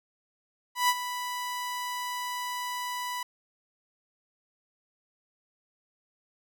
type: tone with ADSR envelope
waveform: sawtooth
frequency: 988 Hz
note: B5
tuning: in tune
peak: -16 dBFS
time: 0.75-3.23 s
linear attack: 140 ms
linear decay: 45 ms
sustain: -12 dB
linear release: 4 ms
effects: none